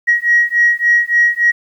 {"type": "beating tone pair", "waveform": "sine", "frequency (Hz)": [1897, 1900.5], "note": ["A#6", "A#6"], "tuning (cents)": [30, 33], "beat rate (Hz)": 3.5, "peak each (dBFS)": -12, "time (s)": [0.07, 1.52], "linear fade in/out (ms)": 20, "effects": ["tanh soft clip ceiling -2 dBFS", "8-bit"]}